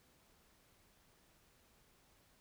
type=silence; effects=pink hiss -70 dBFS RMS until 2.4 s